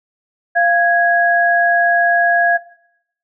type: tone pair together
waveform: sine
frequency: 692.5 / 1658 Hz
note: F5 / G#6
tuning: -15 / -3 cents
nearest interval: octave + minor third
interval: 1512 cents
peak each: -13 dBFS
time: 0.55-2.58 s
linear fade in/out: 20 ms
effects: noise-tail reverb RT60 0.7 s tail -17 dB re dry